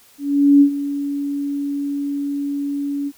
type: tone with ADSR envelope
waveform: sine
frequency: 283.7 Hz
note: C#4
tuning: 40 cents sharp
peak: -6 dBFS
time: 0.18-3.12 s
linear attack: 430 ms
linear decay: 88 ms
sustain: -14 dB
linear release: 48 ms
effects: white hiss -51 dBFS RMS until 3.17 s